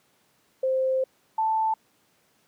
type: tone pair in turn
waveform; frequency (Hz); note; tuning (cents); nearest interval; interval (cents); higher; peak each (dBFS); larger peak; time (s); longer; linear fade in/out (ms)
sine; 523.3 / 881.6; C5 / A5; 0 / +3; major sixth; 903; second; -21; neither; 0.63-1.04 / 1.38-1.74; first; 5
effects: pink hiss -65 dBFS RMS until 2.47 s + high-pass 150 Hz 12 dB/octave